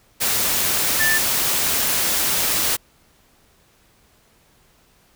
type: tone in noise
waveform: sine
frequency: 1766 Hz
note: A6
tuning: 6 cents sharp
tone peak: -17 dBFS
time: 0.99-1.19 s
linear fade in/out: 20 ms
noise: white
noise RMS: -20 dBFS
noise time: 0.2-2.77 s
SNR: 0 dB
effects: pink hiss -57 dBFS RMS until 5.15 s